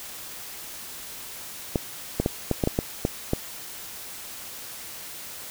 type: clicks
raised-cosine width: 2 ms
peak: -8 dBFS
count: 9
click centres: 1.758 / 2.2 / 2.261 / 2.513 / 2.638 / 2.674 / 2.789 / 3.051 / 3.334 s
effects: white hiss -39 dBFS RMS until 5.5 s

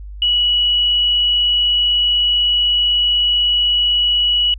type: tone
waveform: sine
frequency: 2931 Hz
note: F#7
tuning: 17 cents flat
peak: -12 dBFS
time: 0.22-4.54 s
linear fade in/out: 2 ms
effects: added 50 Hz sine -29 dBFS peak until 4.58 s

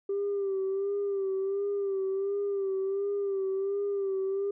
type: tone with vibrato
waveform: sine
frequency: 393.8 Hz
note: G4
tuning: 8 cents sharp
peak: -26 dBFS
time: 0.09-4.51 s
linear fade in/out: 5 ms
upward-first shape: sine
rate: 1.4 Hz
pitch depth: 47 cents each way
effects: tanh soft clip ceiling -24 dBFS

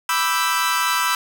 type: chord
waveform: sawtooth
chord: E minor seventh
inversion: second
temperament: equal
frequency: 987.8 / 1174.7 / 1318.5 / 1568 Hz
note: B5 / D6 / E6 / G6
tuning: 0 / 0 / 0 / 0 cents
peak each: -19 / -23 / -18 / -22 dBFS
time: 0.09-1.15 s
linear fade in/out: 2 ms
effects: none

